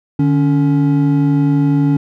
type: tone pair together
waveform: triangle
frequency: 149 / 281 Hz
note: D3 / C#4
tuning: +25 / +24 cents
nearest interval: major seventh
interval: 1099 cents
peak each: -11 dBFS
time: 0.19-1.97 s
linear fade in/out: 5 ms
effects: none